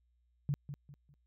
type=tone with echo; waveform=sine; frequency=142.8 Hz; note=D3; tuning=48 cents flat; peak=-29 dBFS; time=0.49-0.54 s; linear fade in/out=0 ms; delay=200 ms; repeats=3; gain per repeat=-10 dB; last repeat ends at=1.14 s; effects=added 60 Hz sine -70 dBFS peak until 1.26 s